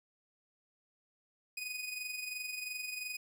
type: tone with amplitude modulation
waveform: sawtooth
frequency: 2489 Hz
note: D#7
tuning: in tune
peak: -33 dBFS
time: 1.57-3.17 s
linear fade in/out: 5 ms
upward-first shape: sine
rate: 22.9 Hz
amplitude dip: 55%
effects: none